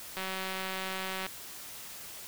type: click train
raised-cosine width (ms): 0.3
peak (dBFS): -20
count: 208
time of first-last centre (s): 0.17-1.265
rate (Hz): 189
effects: white hiss -45 dBFS RMS until 2.27 s